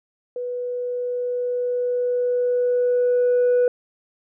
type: tone with level ramp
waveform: sine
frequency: 492 Hz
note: B4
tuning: 7 cents flat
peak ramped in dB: -25 to -12 dBFS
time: 0.36-3.68 s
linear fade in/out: 2 ms
effects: tanh soft clip ceiling -13 dBFS